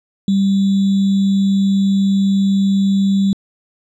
sine tone with sample-and-hold, 196 Hz, G3, in tune, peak -11 dBFS, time 0.28-3.33 s, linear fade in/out 2 ms, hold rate 3675 Hz, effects low-pass 6000 Hz 12 dB/octave

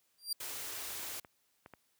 sawtooth tone with exponential growth, 4744 Hz, D8, 17 cents sharp, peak -27 dBFS, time 0.18-0.33 s, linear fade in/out 5 ms, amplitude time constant 32 ms
white band-stop noise, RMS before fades -42 dBFS, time 0.4-1.2 s, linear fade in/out 5 ms, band 130 to 260 Hz, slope 48 dB/octave
clicks, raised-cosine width 0.5 ms, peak -35 dBFS, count 6, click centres 0.906 / 0.996 / 1.031 / 1.248 / 1.661 / 1.737 s
effects white hiss -75 dBFS RMS until 1.99 s + high-pass 60 Hz 12 dB/octave

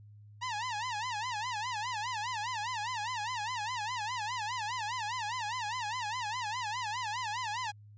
sawtooth tone with vibrato, 920 Hz, A#5, 23 cents flat, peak -30 dBFS, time 0.41-7.72 s, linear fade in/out 20 ms, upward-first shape sine, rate 4.9 Hz, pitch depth 190 cents each way, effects added 104 Hz sine -51 dBFS peak until 7.97 s + resampled to 16000 Hz

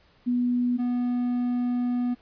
sine / triangle tone pair in turn, 245 / 245 Hz, B3 / B3, -14 / -14 cents, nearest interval unison, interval 0 cents, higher neither, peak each -21 dBFS, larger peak neither, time 0.26-0.78 / 0.78-2.15 s, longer second, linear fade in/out 20 ms, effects pink hiss -60 dBFS RMS until 2.21 s + resampled to 11025 Hz

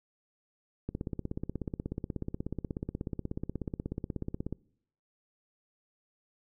click train, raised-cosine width 3 ms, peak -21 dBFS, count 61, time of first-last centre 0.89-4.526 s, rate 16.5 Hz, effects noise-tail reverb RT60 0.7 s tail -25 dB re dry

